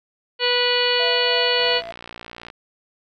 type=harmonic tone; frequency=490 Hz; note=B4; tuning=14 cents flat; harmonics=1 / 2 / 3 / 4 / 5 / 6 / 7 / 8 / 9; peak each=-22 / -28 / -28 / -27 / -27 / -22 / -32 / -33 / -24 dBFS; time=0.39-1.82 s; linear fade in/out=50 ms
type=tone with tremolo; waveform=triangle; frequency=674 Hz; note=E5; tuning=38 cents sharp; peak=-24 dBFS; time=0.99-1.92 s; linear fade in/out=10 ms; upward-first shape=triangle; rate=3.2 Hz; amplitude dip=60%
type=click train; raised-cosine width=0.3 ms; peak=-20 dBFS; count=54; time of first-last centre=1.6-2.501 s; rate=58.8 Hz
effects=none